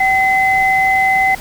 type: tone pair together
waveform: sine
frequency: 767.2 / 2040 Hz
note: G5 / C7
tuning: -37 / -44 cents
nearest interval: octave + perfect fourth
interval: 1693 cents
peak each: -13 dBFS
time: 0-1.35 s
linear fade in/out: 5 ms
effects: pink hiss -32 dBFS RMS until 1.4 s